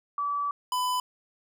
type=tone pair in turn; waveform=sine / square; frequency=1151 / 1000.6 Hz; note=D6 / B5; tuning=-35 / +22 cents; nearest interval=major second; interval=243 cents; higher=first; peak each=-26 / -26 dBFS; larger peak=neither; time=0.18-0.51 / 0.72-1 s; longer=first; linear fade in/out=2 ms; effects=none